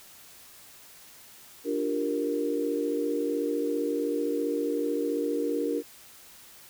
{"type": "chord", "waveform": "sine", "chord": "G minor seventh", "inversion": "second", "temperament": "equal", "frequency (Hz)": [293.7, 349.2, 392, 466.2], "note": ["D4", "F4", "G4", "Bb4"], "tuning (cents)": [0, 0, 0, 0], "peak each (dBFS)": [-30, -34, -35, -29], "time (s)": [1.64, 5.83], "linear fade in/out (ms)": 50, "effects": ["white hiss -51 dBFS RMS until 6.69 s"]}